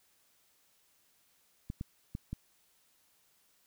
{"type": "clicks", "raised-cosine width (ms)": 5, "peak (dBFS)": -25, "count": 4, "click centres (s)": [1.701, 1.811, 2.151, 2.33], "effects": ["white hiss -70 dBFS RMS until 3.66 s"]}